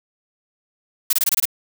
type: noise bursts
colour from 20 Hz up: blue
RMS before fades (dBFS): -17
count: 7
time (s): 1.1-1.455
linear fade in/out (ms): 5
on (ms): 31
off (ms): 23
effects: none